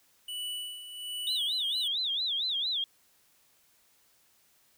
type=tone with tremolo; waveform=square; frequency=2960 Hz; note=F#7; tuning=in tune; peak=-34 dBFS; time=0.28-1.88 s; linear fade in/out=5 ms; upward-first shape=sine; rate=1.3 Hz; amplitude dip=65%
type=tone with vibrato; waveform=sine; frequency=3602 Hz; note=A7; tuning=40 cents sharp; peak=-28 dBFS; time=1.27-2.84 s; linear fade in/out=2 ms; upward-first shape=sine; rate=4.4 Hz; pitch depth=210 cents each way
effects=white hiss -66 dBFS RMS until 4.77 s